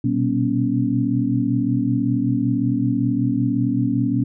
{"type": "tone cluster", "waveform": "sine", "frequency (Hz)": [121.3, 126.6, 194.1, 242.6, 280.6], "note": ["B2", "B2", "G3", "B3", "C#4"], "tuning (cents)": [-31, 43, -17, -31, 21], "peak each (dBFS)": [-23, -29, -27, -22, -21], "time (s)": [0.04, 4.24], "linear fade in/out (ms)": 5, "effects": []}